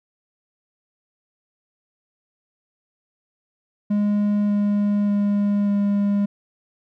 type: tone with pitch steps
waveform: triangle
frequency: 206.4 / 205.1 / 203.8 / 202.5 Hz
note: G#3 / G#3 / G#3 / G#3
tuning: -10 / -21 / -32 / -43 cents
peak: -15 dBFS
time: 3.9-6.26 s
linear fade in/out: 10 ms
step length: 590 ms
effects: none